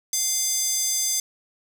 square tone with high-pass filter, 698.5 Hz, F5, in tune, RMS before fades -24 dBFS, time 0.13-1.2 s, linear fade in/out 2 ms, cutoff 6300 Hz, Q 2.7, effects none

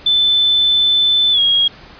sine tone with pitch glide, 3520 to 3284 Hz, A7 to G#7, 0 to -20 cents, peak -10 dBFS, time 0.06-1.68 s, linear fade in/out 5 ms, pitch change -120 cents, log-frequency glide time 1.32-1.4 s, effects pink hiss -39 dBFS RMS until 1.99 s + resampled to 11025 Hz

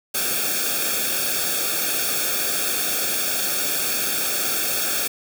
white noise with comb filter, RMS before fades -23 dBFS, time 0.14-5.08 s, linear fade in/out 10 ms, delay 1 ms, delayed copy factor -0.9, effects none

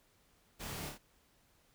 pink noise with echo, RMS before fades -45 dBFS, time 0.59-0.9 s, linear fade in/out 20 ms, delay 28 ms, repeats 3, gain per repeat -3 dB, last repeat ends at 0.984 s, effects pink hiss -70 dBFS RMS until 1.74 s

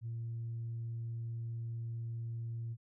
sine tone, 115.6 Hz, A#2, 14 cents flat, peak -36 dBFS, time 0.01-2.77 s, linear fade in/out 50 ms, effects tanh soft clip ceiling -34 dBFS

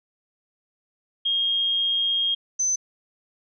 sine tone pair in turn, 3242 / 6120 Hz, G#7 / G8, -42 / -42 cents, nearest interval major seventh, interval 1100 cents, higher second, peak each -20 dBFS, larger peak neither, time 1.25-2.35 / 2.59-2.76 s, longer first, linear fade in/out 10 ms, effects none

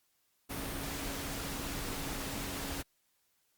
sine tone in noise, 277.2 Hz, C#4, in tune, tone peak -45 dBFS, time 0.49-2.83 s, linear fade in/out 20 ms, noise pink, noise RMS -39 dBFS, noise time 0.49-2.83 s, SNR -9 dB, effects white hiss -75 dBFS RMS until 3.57 s + Opus 48 kbps

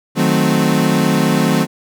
35% pulse chord, D# diminished seventh, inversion none, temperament equal, 155.56 / 185 / 220 / 261.6 Hz, D#3 / F#3 / A3 / C4, 0 / 0 / 0 / 0 cents, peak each -16 dBFS, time 0.15-1.67 s, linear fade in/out 50 ms, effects none

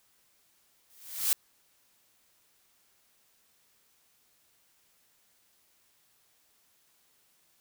blue noise with exponential growth, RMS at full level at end -23 dBFS, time 0.9-1.33 s, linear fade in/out 0 ms, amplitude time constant 93 ms, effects white hiss -68 dBFS RMS until 7.6 s

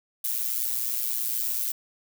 violet noise with amplitude modulation, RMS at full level -25 dBFS, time 0.24-1.72 s, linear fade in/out 5 ms, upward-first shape sine, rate 119 Hz, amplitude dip 70%, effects none

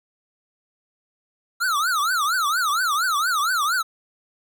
square tone with vibrato, 1318.5 Hz, E6, in tune, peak -20 dBFS, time 1.6-3.83 s, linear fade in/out 20 ms, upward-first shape triangle, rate 4.3 Hz, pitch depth 290 cents each way, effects none

